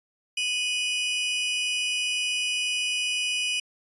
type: tone pair together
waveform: 40% pulse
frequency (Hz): 2489 / 2947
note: D#7 / F#7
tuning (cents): 0 / -8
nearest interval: minor third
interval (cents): 292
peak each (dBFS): -27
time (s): 0.37-3.6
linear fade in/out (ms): 5
effects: resampled to 24000 Hz